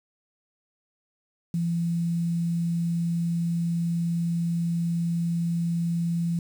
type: tone with quantisation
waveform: sine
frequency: 169.5 Hz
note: E3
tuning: 49 cents sharp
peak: -23 dBFS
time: 1.54-6.39 s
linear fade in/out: 2 ms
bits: 8
effects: none